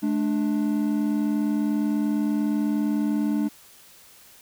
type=tone pair together; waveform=triangle; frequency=214.3 / 294.3 Hz; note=A3 / D4; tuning=-45 / +4 cents; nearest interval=perfect fourth; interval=549 cents; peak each=-22 / -22 dBFS; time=0.02-3.49 s; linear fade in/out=20 ms; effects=white hiss -51 dBFS RMS until 4.41 s